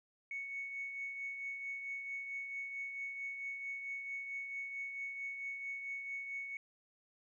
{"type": "tone with tremolo", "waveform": "sine", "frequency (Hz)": 2218, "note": "C#7", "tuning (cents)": 0, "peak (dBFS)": -37, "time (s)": [0.31, 6.57], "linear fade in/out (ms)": 2, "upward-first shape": "triangle", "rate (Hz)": 4.5, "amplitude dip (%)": 50, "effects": ["tanh soft clip ceiling -33 dBFS"]}